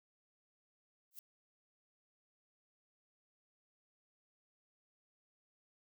violet noise with exponential growth, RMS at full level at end -45 dBFS, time 1.11-1.19 s, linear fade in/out 2 ms, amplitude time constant 17 ms, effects none

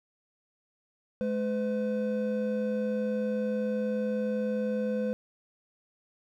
triangle tone pair together, 212.6 / 506 Hz, G#3 / B4, +41 / +42 cents, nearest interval octave + minor third, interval 1501 cents, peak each -28 dBFS, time 1.21-5.13 s, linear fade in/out 0 ms, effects none

